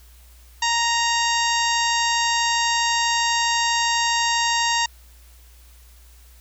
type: harmonic tone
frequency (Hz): 932.3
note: A#5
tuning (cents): 0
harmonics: 1 / 2 / 3 / 4 / 5 / 6 / 7 / 8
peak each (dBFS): -22 / -25 / -27 / -28 / -29 / -30 / -30 / -31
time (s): 0.62-4.86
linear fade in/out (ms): 5
effects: added 60 Hz sine -46 dBFS peak until 6.4 s + white hiss -54 dBFS RMS until 6.4 s